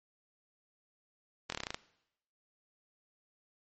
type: slowing click train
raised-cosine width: 0.2 ms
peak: -18 dBFS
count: 9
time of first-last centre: 1.5-1.745 s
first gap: 23 ms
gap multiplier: 1.08
effects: noise-tail reverb RT60 0.8 s tail -19 dB re dry + MP3 32 kbps